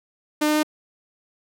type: tone with pitch steps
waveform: sawtooth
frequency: 301.6 / 303.3 / 305.1 Hz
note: D4 / D#4 / D#4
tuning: +46 / -44 / -34 cents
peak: -14 dBFS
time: 0.41-0.632 s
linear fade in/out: 10 ms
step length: 74 ms
effects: none